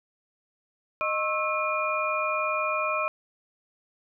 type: tone cluster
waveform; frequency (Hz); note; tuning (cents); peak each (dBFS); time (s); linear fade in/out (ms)
sine; 618 / 1084 / 1312 / 2430; D#5 / C#6 / E6 / D#7; -12 / -39 / -9 / -42; -30; 1.01-3.08; 0
effects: none